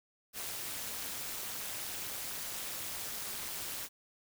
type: noise with amplitude modulation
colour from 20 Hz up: white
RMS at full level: -37 dBFS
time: 0.33-3.89 s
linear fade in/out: 50 ms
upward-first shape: sine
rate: 215 Hz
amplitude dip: 75%
effects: none